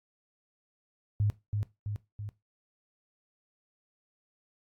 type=tone with echo; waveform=sine; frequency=103.83 Hz; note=G#2; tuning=in tune; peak=-24 dBFS; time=1.2-1.3 s; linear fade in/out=0 ms; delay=330 ms; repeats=3; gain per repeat=-4 dB; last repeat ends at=2.29 s; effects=noise-tail reverb RT60 0.2 s tail -17 dB re dry + AAC 64 kbps

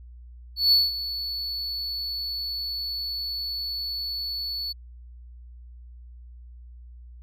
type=tone with ADSR envelope; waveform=triangle; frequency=4435 Hz; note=C#8; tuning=in tune; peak=-13 dBFS; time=0.56-4.73 s; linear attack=160 ms; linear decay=190 ms; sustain=-14 dB; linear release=16 ms; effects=added 60 Hz sine -42 dBFS peak until 7.22 s

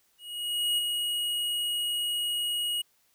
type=tone with ADSR envelope; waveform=square; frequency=2893 Hz; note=F#7; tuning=40 cents flat; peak=-24 dBFS; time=0.18-2.82 s; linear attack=600 ms; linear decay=16 ms; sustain=-4 dB; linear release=10 ms; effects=white hiss -68 dBFS RMS until 3.14 s

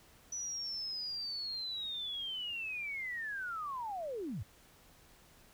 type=linear sweep; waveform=sine; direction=down; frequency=5960 to 75.2 Hz; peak=-37 dBFS; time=0.32-4.43 s; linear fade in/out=5 ms; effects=pink hiss -62 dBFS RMS until 5.53 s

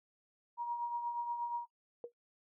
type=tone with tremolo; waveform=sine; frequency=950 Hz; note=A#5; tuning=33 cents sharp; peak=-32 dBFS; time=0.57-1.66 s; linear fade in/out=50 ms; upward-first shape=triangle; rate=8.4 Hz; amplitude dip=55%
type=tone with exponential decay; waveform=sine; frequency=475.4 Hz; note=A#4; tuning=34 cents sharp; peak=-36 dBFS; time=2.04-2.12 s; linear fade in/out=1 ms; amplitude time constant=16 ms
effects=noise-tail reverb RT60 0.1 s tail -20 dB re dry

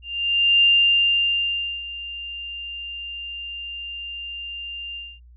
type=tone with ADSR envelope; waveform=sine; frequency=2794 Hz; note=F7; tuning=in tune; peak=-12 dBFS; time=0.02-5.2 s; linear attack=600 ms; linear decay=1200 ms; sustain=-18 dB; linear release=240 ms; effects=added 60 Hz sine -45 dBFS peak until 5.36 s

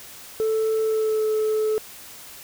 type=tone with pitch glide; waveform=sine; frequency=440 to 432.7 Hz; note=A4 to A4; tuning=0 to -29 cents; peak=-17 dBFS; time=0.4-1.78 s; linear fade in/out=0 ms; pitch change=-29 cents; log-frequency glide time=0.82-1.28 s; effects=tanh soft clip ceiling -18 dBFS + white hiss -42 dBFS RMS until 2.43 s

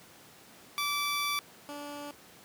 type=tone pair in turn; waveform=15% pulse; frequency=1160 / 290 Hz; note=D6 / D4; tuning=-22 / -22 cents; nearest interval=2 octaves; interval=2400 cents; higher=first; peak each=-23 / -33 dBFS; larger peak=first; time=0.78-1.39 / 1.69-2.11 s; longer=first; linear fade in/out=0 ms; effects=pink hiss -54 dBFS RMS until 2.44 s + high-pass 150 Hz 12 dB/octave

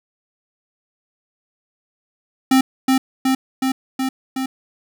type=tone with echo; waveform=square; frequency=263.1 Hz; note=C4; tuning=10 cents sharp; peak=-11 dBFS; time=2.51-2.61 s; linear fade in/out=5 ms; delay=370 ms; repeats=5; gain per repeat=-2 dB; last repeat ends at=4.46 s; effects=none

